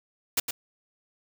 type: noise with echo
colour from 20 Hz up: white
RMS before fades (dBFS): -24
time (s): 0.37-0.4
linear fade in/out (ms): 5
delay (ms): 110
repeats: 1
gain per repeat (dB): -7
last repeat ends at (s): 0.51
effects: none